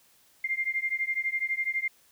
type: beating tone pair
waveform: sine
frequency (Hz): 2100 / 2112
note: C7 / C7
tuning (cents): +6 / +16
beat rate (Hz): 12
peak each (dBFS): -30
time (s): 0.44-1.88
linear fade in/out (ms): 5
effects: white hiss -62 dBFS RMS until 2.11 s